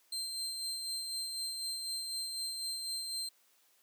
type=tone with tremolo; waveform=30% pulse; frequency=4143 Hz; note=C8; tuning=18 cents flat; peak=-32 dBFS; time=0.12-3.29 s; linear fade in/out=5 ms; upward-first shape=sine; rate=4 Hz; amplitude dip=35%; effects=white hiss -69 dBFS RMS until 3.82 s + high-pass 300 Hz 12 dB/octave

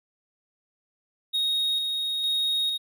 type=tone with tremolo; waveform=triangle; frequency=3746 Hz; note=A#7; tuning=8 cents sharp; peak=-21 dBFS; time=1.33-2.78 s; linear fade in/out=20 ms; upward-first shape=square; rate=1.1 Hz; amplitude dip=30%; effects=none

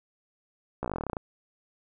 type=slowing click train; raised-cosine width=1 ms; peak=-17 dBFS; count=15; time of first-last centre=0.83-1.168 s; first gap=15 ms; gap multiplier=1.07; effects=none

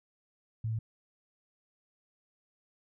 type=tone; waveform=sine; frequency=111.5 Hz; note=A2; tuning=23 cents sharp; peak=-30 dBFS; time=0.64-0.79 s; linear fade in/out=5 ms; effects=none

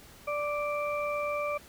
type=harmonic tone; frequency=587.3 Hz; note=D5; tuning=in tune; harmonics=1 / 2 / 4; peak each=-31 / -34 / -37 dBFS; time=0.27-1.58 s; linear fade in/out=10 ms; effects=pink hiss -53 dBFS RMS until 1.68 s

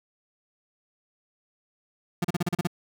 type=tone bursts; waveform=35% pulse; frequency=174.61 Hz; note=F3; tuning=in tune; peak=-21 dBFS; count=8; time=2.22-2.672 s; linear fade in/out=5 ms; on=25 ms; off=36 ms; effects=none

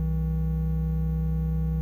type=tone pair together; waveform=triangle; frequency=63.54 / 160.1 Hz; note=B1 / D#3; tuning=+50 / +50 cents; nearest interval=octave + major third; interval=1600 cents; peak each=-24 dBFS; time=0-1.81 s; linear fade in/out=0 ms; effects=10-bit

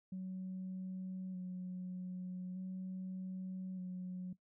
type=tone with vibrato; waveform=sine; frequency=184.6 Hz; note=F#3; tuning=4 cents flat; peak=-39 dBFS; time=0.12-4.33 s; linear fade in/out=5 ms; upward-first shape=square; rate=0.41 Hz; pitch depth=18 cents each way; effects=noise-tail reverb RT60 0.1 s tail -17 dB re dry + tanh soft clip ceiling -37 dBFS

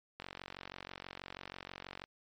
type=click train; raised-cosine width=0.3 ms; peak=-27 dBFS; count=86; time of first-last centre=0.2-2.04 s; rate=46.2 Hz; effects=MP3 48 kbps

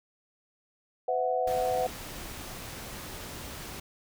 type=chord; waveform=sine; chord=B suspended fourth; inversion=none; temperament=equal with one note detuned; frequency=505.4 / 659.3 / 740 Hz; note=B4 / E5 / F#5; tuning=+40 / 0 / 0 cents; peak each=-29 / -32 / -29 dBFS; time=1.08-1.87 s; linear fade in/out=5 ms
type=noise; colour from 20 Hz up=pink; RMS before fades=-41 dBFS; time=1.47-3.8 s; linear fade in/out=5 ms
effects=none

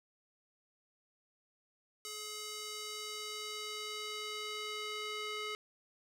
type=tone with band-pass filter sweep; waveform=square; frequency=424.4 Hz; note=G#4; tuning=38 cents sharp; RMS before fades=-42 dBFS; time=2.05-5.55 s; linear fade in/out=0 ms; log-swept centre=6700 to 2700 Hz; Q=0.9; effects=none

